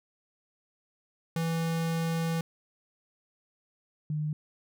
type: tone pair in turn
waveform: square / sine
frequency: 164.81 / 151.84 Hz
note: E3 / D#3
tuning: 0 / -42 cents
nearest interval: minor second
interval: 142 cents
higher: first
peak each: -28 dBFS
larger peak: neither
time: 1.36-2.41 / 4.1-4.33 s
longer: first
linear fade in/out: 2 ms
effects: none